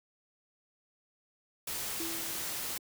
white noise, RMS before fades -37 dBFS, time 1.67-2.78 s, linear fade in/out 5 ms
sine tone with exponential decay, 330.5 Hz, E4, 5 cents sharp, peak -36 dBFS, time 2-2.79 s, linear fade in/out 1 ms, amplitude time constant 170 ms
effects none

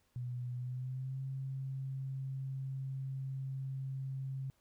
sine tone with pitch glide, 123.47 to 133.87 Hz, B2 to C3, 0 to +40 cents, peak -37 dBFS, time 0.16-4.5 s, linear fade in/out 0 ms, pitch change +140 cents, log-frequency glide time 0.55-1.21 s, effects pink hiss -75 dBFS RMS until 4.6 s

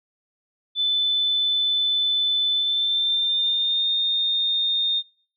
sine tone with pitch glide, 3512 to 3657 Hz, A7 to A#7, -4 to -34 cents, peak -19 dBFS, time 0.75-5.03 s, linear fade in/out 50 ms, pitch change +70 cents, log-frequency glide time 2.53-3.88 s, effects noise-tail reverb RT60 0.5 s tail -22 dB re dry

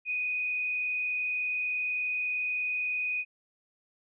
sine tone with frequency modulation, 2487 Hz, D#7, 1 cent flat, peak -28 dBFS, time 0.05-3.25 s, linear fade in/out 50 ms, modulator 36.6 Hz, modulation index 0.8, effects none

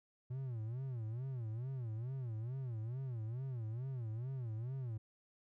triangle tone with vibrato, 121 Hz, B2, 35 cents flat, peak -37 dBFS, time 0.3-4.98 s, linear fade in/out 10 ms, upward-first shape sine, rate 2.3 Hz, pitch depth 190 cents each way, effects none

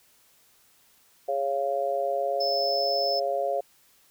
harmonic tone, 138.59 Hz, C#3, in tune, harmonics 3 / 4 / 5, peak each -33 / -27 / -28 dBFS, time 1.28-3.61 s, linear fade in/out 10 ms
triangle tone, 5250 Hz, E8, 8 cents flat, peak -26 dBFS, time 2.4-3.2 s, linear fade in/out 10 ms
effects white hiss -61 dBFS RMS until 4.1 s

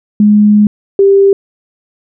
sine tone pair in turn, 208.9 / 394.4 Hz, G#3 / G4, +10 / +11 cents, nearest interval major seventh, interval 1101 cents, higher second, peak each -3 dBFS, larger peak neither, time 0.2-0.67 / 0.99-1.33 s, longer first, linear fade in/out 2 ms, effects none

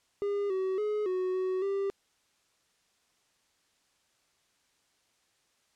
triangle tone with pitch steps, 405.1 / 378.1 / 421.7 / 369.5 / 372.9 / 394.4 Hz, G#4 / F#4 / G#4 / F#4 / F#4 / G4, -43 / +38 / +26 / -2 / +14 / +11 cents, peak -26 dBFS, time 0.22-1.9 s, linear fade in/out 0 ms, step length 280 ms, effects white hiss -71 dBFS RMS until 5.75 s + low-pass 8000 Hz 12 dB/octave

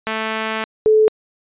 5% pulse / sine tone pair in turn, 220 / 433.1 Hz, A3 / A4, 0 / -27 cents, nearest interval octave, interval 1173 cents, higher second, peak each -9 dBFS, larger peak neither, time 0.07-0.64 / 0.86-1.08 s, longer first, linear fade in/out 0 ms, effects resampled to 8000 Hz

